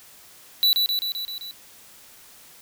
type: tone with echo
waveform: square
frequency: 3951 Hz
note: B7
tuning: in tune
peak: -16 dBFS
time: 0.63-0.73 s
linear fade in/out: 0 ms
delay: 130 ms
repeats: 6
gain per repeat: -3 dB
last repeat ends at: 1.51 s
effects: white hiss -49 dBFS RMS until 2.61 s